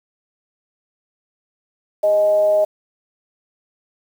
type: tone with frequency modulation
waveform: sine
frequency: 622.3 Hz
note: D#5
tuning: in tune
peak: -12 dBFS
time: 2.03-2.65 s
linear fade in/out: 10 ms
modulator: 218 Hz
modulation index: 0.25
effects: 7-bit